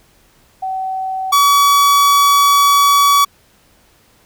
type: tone pair in turn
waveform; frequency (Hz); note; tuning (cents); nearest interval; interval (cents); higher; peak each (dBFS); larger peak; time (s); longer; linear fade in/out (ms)
sine / 45% pulse; 759 / 1137.2; F#5 / C#6; +44 / +44; perfect fifth; 700; second; -18 / -8; second; 0.62-1.32 / 1.32-3.25; second; 10
effects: pink hiss -52 dBFS RMS until 4.25 s